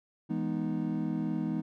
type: chord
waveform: triangle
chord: E major seventh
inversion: none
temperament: equal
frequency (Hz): 164.81 / 207.7 / 246.9 / 311.1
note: E3 / G#3 / B3 / D#4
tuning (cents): 0 / 0 / 0 / 0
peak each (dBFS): -33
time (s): 0.29-1.62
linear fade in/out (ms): 20
effects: none